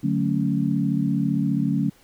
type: chord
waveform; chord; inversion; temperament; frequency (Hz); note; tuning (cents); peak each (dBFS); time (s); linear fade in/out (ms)
sine; D major seventh; none; equal; 146.83 / 185 / 220 / 277.2; D3 / F#3 / A3 / C#4; 0 / 0 / 0 / 0; -25; 0.03-1.9; 10
effects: pink hiss -56 dBFS RMS until 2.03 s